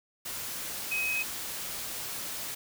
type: tone in noise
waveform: sine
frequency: 2535 Hz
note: D#7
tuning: 32 cents sharp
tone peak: -28 dBFS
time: 0.91-1.23 s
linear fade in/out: 10 ms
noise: white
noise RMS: -37 dBFS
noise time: 0.25-2.55 s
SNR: +6 dB
effects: none